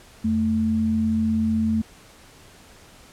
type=tone pair together; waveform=sine; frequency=88 / 221 Hz; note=F2 / A3; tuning=+14 / +8 cents; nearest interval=octave + major third; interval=1594 cents; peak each=-28 / -19 dBFS; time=0.24-1.82 s; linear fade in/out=10 ms; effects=pink hiss -49 dBFS RMS until 3.12 s + low-pass 11000 Hz 12 dB/octave